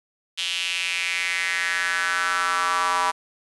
square tone with high-pass filter sweep, 89.1 Hz, F2, 35 cents sharp, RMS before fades -24 dBFS, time 0.37-3.12 s, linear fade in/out 20 ms, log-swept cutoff 3100 to 1000 Hz, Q 4.1, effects resampled to 24000 Hz + 8-bit

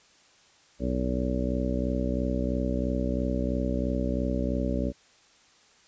harmonic tone, 63 Hz, B1, 35 cents sharp, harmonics 1 / 2 / 3 / 4 / 5 / 6 / 7 / 8 / 9, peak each -30 / -37 / -32 / -31 / -35 / -43 / -37 / -44 / -34 dBFS, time 0.79-4.93 s, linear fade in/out 50 ms, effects white hiss -59 dBFS RMS until 5.87 s + resampled to 16000 Hz

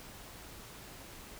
silence, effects pink hiss -50 dBFS RMS until 1.39 s

